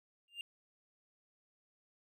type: tone with exponential growth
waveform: triangle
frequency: 2800 Hz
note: F7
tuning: 4 cents sharp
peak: -35 dBFS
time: 0.28-0.41 s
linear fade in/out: 1 ms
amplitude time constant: 28 ms
effects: none